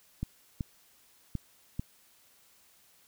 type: clicks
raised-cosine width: 5 ms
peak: -20 dBFS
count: 4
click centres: 0.23 / 0.608 / 1.353 / 1.795 s
effects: white hiss -63 dBFS RMS until 3.07 s